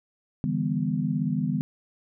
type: chord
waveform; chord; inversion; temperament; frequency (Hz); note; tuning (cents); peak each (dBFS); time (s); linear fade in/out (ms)
sine; E minor seventh; third; equal with one note detuned; 146.83 / 164.81 / 200.7 / 246.9; D3 / E3 / G3 / B3; 0 / 0 / +41 / 0; -29; 0.44-1.61; 0
effects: none